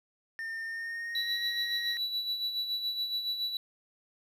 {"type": "tone with pitch glide", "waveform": "triangle", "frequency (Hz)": [1812, 1890], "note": ["A#6", "A#6"], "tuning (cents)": [-50, 23], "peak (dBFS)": -33, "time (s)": [0.39, 1.97], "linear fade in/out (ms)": 0, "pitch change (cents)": 73, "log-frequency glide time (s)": [0.64, 1.4]}
{"type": "tone with tremolo", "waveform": "triangle", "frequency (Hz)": 3941, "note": "B7", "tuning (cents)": -4, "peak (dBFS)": -27, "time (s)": [1.15, 3.57], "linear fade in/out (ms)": 2, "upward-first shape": "sine", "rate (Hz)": 7.1, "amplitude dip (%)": 55}
{"effects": []}